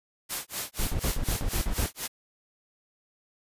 white noise with tremolo, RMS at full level -31 dBFS, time 0.29-2.08 s, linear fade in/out 20 ms, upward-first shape sine, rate 4.1 Hz, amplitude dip 100%
brown noise bursts, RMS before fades -27 dBFS, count 9, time 0.79-1.86 s, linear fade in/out 0 ms, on 78 ms, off 46 ms
effects resampled to 32000 Hz

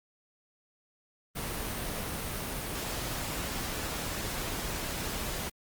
pink noise, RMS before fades -35 dBFS, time 1.35-5.5 s, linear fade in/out 20 ms, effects Opus 32 kbps

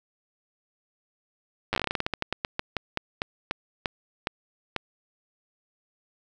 slowing click train, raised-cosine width 0.3 ms, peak -10 dBFS, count 25, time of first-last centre 1.73-4.763 s, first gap 9 ms, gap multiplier 1.19, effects none

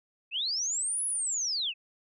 sine linear two-way sweep, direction up then down, 2485 to 10548 to 2485 Hz, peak -28 dBFS, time 0.31-1.74 s, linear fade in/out 50 ms, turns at 1.05 s, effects none

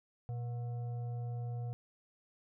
sine tone with frequency modulation, 120 Hz, B2, 49 cents flat, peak -36 dBFS, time 0.29-1.73 s, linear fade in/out 0 ms, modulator 602 Hz, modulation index 0.3, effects none

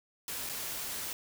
white noise with dropouts, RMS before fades -38 dBFS, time 0.28-1.13 s, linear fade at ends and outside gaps 1 ms, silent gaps 0.491-0.495 s, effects none

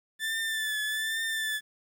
30% pulse tone with vibrato, 1760 Hz, A6, in tune, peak -26 dBFS, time 0.19-1.61 s, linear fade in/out 50 ms, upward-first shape triangle, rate 1.2 Hz, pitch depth 46 cents each way, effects 10-bit

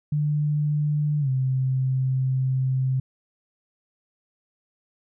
sine tone with pitch glide, 148.8 to 131.04 Hz, D3 to C3, +23 to +3 cents, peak -20 dBFS, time 0.12-3 s, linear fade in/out 5 ms, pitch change -220 cents, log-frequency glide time 1.2-1.29 s, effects none

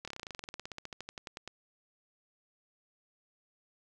slowing click train, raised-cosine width 0.2 ms, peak -24 dBFS, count 26, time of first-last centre 0.05-1.476 s, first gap 26 ms, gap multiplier 1.06, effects none

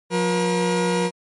30% pulse tone pair together, 179 / 477.9 Hz, F3 / A#4, +43 / +43 cents, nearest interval octave + perfect fourth, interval 1700 cents, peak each -19 dBFS, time 0.1-1.11 s, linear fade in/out 50 ms, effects MP3 48 kbps

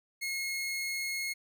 sawtooth tone, 2163 Hz, C#7, 43 cents flat, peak -29 dBFS, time 0.21-1.34 s, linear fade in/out 20 ms, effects none

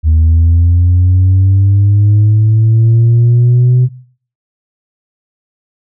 sine linear sweep, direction up, 77.78 to 126.8 Hz, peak -3 dBFS, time 0.03-3.89 s, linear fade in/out 50 ms, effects noise-tail reverb RT60 0.5 s tail -18 dB re dry + tanh soft clip ceiling -3 dBFS

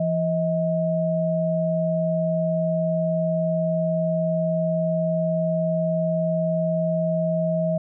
sine tone pair together, 168.57 / 635 Hz, E3 / D#5, +39 / +35 cents, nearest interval octave + major seventh, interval 2296 cents, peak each -23 / -22 dBFS, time 0-7.78 s, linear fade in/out 5 ms, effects none

